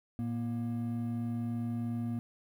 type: tone pair together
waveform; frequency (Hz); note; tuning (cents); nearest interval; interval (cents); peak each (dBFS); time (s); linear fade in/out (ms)
triangle; 113.4 / 236.6; A#2 / A#3; -47 / +26; octave + minor second; 1273; -34 / -32; 0.19-2.19; 0
effects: 11-bit